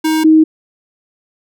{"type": "tone pair in turn", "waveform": ["square", "sine"], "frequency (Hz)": [315, 315], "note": ["D#4", "D#4"], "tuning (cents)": [21, 21], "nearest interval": "unison", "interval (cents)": 0, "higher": "neither", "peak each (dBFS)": [-12, -4], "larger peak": "second", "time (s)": [[0.04, 0.24], [0.24, 0.44]], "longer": "neither", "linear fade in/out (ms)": 10, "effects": []}